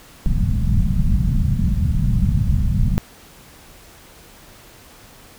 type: low-pass noise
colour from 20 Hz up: pink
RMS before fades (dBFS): -17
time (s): 0.26-2.98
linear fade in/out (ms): 0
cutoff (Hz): 210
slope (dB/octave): 48
effects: pink hiss -45 dBFS RMS until 5.38 s